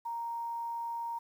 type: tone with quantisation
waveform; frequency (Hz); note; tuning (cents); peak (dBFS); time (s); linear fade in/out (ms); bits
sine; 932; A#5; -1; -34; 0.05-1.19; 10; 10
effects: none